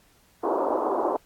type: band-pass noise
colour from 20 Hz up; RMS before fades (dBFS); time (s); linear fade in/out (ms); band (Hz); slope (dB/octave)
pink; -25; 0.43-1.17; 10; 300 to 1100; 48
effects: pink hiss -60 dBFS RMS until 1.25 s + AAC 64 kbps